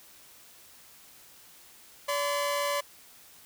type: tone pair together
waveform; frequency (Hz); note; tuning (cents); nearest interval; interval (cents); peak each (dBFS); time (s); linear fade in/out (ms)
sawtooth; 574 / 1022.8; D5 / C6; -40 / -40; minor seventh; 1000; -25 / -28; 2.08-2.81; 10
effects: white hiss -54 dBFS RMS until 3.45 s